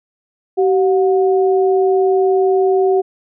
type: tone pair together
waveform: sine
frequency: 382.5 / 722 Hz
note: G4 / F#5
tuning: -42 / -43 cents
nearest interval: major seventh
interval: 1099 cents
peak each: -11 / -19 dBFS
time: 0.57-3.02 s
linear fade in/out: 20 ms
effects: none